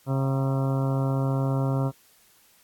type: harmonic tone with a mistuned harmonic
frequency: 134.9 Hz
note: C#3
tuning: 47 cents flat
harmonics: 1 / 2 / 3 / 4 / 5 / 6 / 7 / 8 / 9 / 10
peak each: -23 / -30 / -36 / -34 / -37 / -43 / -39 / -43 / -43 / -44 dBFS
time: 0.06-1.92 s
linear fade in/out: 50 ms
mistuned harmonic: 6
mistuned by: -83 cents
effects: white hiss -59 dBFS RMS until 2.63 s + AAC 64 kbps